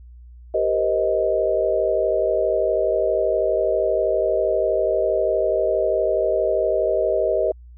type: chord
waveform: sine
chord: C minor seventh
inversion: second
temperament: just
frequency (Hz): 392.4 / 470.9 / 523.3 / 627.9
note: G4 / Bb4 / C5 / Eb5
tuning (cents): +2 / +18 / 0 / +16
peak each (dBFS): -24 / -24 / -25 / -20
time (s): 0.54-7.52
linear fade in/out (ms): 5
effects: added 60 Hz sine -40 dBFS peak until 7.77 s